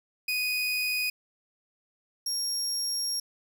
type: tone pair in turn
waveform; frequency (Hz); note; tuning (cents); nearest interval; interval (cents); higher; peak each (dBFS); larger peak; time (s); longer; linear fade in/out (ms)
30% pulse; 2489 / 5575; D#7 / F8; 0 / -4; octave + major second; 1396; second; -24; neither; 0.28-1.1 / 2.26-3.2; second; 5
effects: none